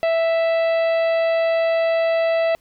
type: harmonic tone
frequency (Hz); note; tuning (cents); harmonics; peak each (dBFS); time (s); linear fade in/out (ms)
659.3; E5; 0; 1 / 2 / 3 / 4 / 5 / 6 / 7; -16 / -34 / -30 / -32 / -41 / -41 / -45; 0.03-2.55; 0
effects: pink hiss -60 dBFS RMS until 2.6 s